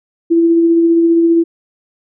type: tone with tremolo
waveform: sine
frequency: 334.3 Hz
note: E4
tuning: 24 cents sharp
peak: -6 dBFS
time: 0.3-1.44 s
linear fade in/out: 20 ms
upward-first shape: sine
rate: 15 Hz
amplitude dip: 25%
effects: none

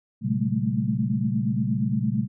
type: tone cluster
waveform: sine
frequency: 118.4 / 137.1 / 191 / 210.1 / 218.7 Hz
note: A#2 / C#3 / G3 / G#3 / A3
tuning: +27 / -19 / -45 / +20 / -10 cents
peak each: -28 dBFS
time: 0.21-2.28 s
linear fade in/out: 50 ms
effects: none

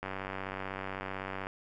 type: click train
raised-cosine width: 0.5 ms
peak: -22 dBFS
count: 139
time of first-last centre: 0.03-1.469 s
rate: 95.9 Hz
effects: none

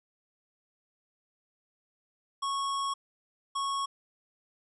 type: tone bursts at uneven times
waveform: square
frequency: 1103 Hz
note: C#6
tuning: 9 cents flat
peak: -30 dBFS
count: 2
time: 2.42-2.94 / 3.55-3.86 s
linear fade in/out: 10 ms
effects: resampled to 24000 Hz

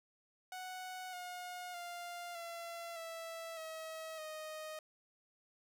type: tone with pitch steps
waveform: sawtooth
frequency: 740 / 718.9 / 698.5 / 678.6 / 659.3 / 640.5 / 622.3 Hz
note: F#5 / F5 / F5 / F5 / E5 / E5 / D#5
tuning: 0 / +50 / 0 / -50 / 0 / -50 / 0 cents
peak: -40 dBFS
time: 0.52-4.79 s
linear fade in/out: 2 ms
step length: 610 ms
effects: none

